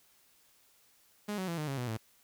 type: tone with pitch steps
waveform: sawtooth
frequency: 207.7 / 187.19 / 168.7 / 152.05 / 137.03 / 123.5 / 111.3 Hz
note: G#3 / F#3 / E3 / D#3 / C#3 / B2 / A2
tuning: 0 / +20 / +40 / -40 / -20 / 0 / +20 cents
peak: -30 dBFS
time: 1.28-1.973 s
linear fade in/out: 10 ms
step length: 99 ms
effects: white hiss -66 dBFS RMS until 2.23 s